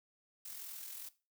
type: noise with amplitude modulation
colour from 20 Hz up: blue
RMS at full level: -45 dBFS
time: 0.45-1.09 s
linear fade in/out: 5 ms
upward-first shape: sine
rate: 42.3 Hz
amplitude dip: 45%
effects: noise-tail reverb RT60 0.3 s tail -17 dB re dry